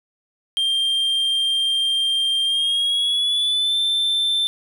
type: tone with pitch glide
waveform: triangle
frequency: 3183 to 3552 Hz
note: G7 to A7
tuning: +26 to +16 cents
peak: -16 dBFS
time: 0.57-4.47 s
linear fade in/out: 0 ms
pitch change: +190 cents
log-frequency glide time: 2.44-3.77 s
effects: none